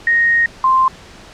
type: tone pair in turn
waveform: sine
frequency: 1864.7 / 1046.5 Hz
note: A#6 / C6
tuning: 0 / 0 cents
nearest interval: minor seventh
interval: 1000 cents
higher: first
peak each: -10 / -9 dBFS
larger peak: second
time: 0.07-0.46 / 0.64-0.88 s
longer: first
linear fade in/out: 2 ms
effects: pink hiss -39 dBFS RMS until 1.33 s + low-pass 6000 Hz 12 dB/octave